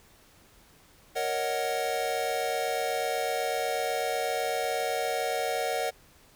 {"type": "chord", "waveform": "square", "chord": "D# minor seventh", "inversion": "second", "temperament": "equal", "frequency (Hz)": [466.2, 554.4, 622.3, 740], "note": ["A#4", "C#5", "D#5", "F#5"], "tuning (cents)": [0, 0, 0, 0], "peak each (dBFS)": [-34, -35, -35, -32], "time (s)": [1.15, 5.91], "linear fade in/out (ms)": 20, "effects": ["pink hiss -58 dBFS RMS until 6.35 s"]}